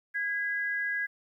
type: tone pair together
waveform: sine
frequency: 1647.7 / 2000 Hz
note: G#6 / B6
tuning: -14 / +21 cents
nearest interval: minor third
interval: 335 cents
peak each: -29 / -35 dBFS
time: 0.14-1.07 s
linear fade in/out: 20 ms
effects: 11-bit